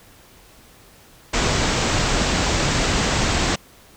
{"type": "low-pass noise", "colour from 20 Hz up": "pink", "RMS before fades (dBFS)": -20, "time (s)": [1.33, 3.56], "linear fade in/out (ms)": 10, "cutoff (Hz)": 8000, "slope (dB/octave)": 96, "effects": ["pink hiss -49 dBFS RMS until 3.96 s"]}